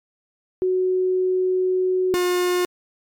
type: tone pair in turn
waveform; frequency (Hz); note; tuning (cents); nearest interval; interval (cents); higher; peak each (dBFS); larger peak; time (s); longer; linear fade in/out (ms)
sine / 45% pulse; 370 / 358.4; F#4 / F4; 0 / +45; minor second; 55; first; -17 / -18; first; 0.62-2.14 / 2.14-2.65; first; 0
effects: MP3 96 kbps